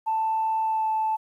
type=tone with pitch glide; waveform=sine; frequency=884 to 875.4 Hz; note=A5 to A5; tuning=+8 to -9 cents; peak=-21 dBFS; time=0.06-1.17 s; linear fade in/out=20 ms; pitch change=-17 cents; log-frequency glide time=0.62-0.9 s; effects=tanh soft clip ceiling -17 dBFS + 10-bit